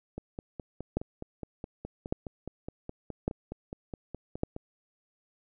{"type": "two click trains", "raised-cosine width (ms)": 2, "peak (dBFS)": [-14, -24], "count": [4, 22], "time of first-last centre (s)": [[0.97, 4.434], [0.18, 4.564]], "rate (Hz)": [0.866, 4.79], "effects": []}